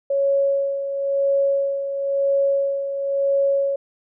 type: tone with tremolo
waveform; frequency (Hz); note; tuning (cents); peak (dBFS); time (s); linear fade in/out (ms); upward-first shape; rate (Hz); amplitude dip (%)
sine; 554.4; C#5; 0; -15; 0.1-3.76; 5; sine; 0.98; 60
effects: none